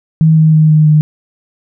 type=tone with pitch steps; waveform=sine; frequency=159.1 / 157.45 / 155.83 / 154.21 / 152.62 Hz; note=D#3 / D#3 / D#3 / D#3 / D#3; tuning=+39 / +21 / +3 / -15 / -33 cents; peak=-4 dBFS; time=0.21-1.01 s; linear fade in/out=0 ms; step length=160 ms; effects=none